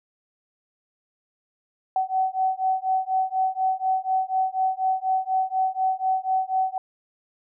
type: beating tone pair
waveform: sine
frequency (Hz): 754 / 758.1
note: F#5 / F#5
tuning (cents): +32 / +42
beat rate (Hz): 4.1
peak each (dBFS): -24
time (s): 1.96-6.78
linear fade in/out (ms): 2
effects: none